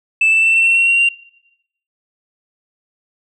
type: tone with pitch steps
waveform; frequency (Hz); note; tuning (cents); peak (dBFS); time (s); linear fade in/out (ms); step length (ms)
sine; 2637 / 2655 / 2674 / 2692 / 2711 / 2730 / 2749 / 2768; E7 / E7 / E7 / E7 / E7 / F7 / F7 / F7; 0 / +12 / +24 / +36 / +48 / -40 / -28 / -16; -8; 0.21-1.09; 5; 110
effects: noise-tail reverb RT60 0.8 s tail -21 dB re dry + tanh soft clip ceiling -7 dBFS